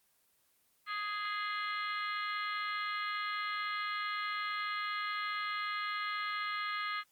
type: harmonic tone with a mistuned harmonic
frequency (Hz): 415.3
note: G#4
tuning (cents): 0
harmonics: 3 / 4 / 5 / 6 / 7 / 8 / 9 / 10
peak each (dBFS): -37 / -42 / -40 / -53 / -49 / -47 / -56 / -48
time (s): 0.86-7.04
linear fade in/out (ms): 50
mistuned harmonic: 9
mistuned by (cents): -58
effects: white hiss -72 dBFS RMS until 7.11 s + Opus 24 kbps